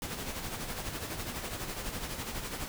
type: noise with tremolo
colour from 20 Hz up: pink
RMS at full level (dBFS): -36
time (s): 0.02-2.68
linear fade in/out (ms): 0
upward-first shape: sine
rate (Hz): 12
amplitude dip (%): 50
effects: none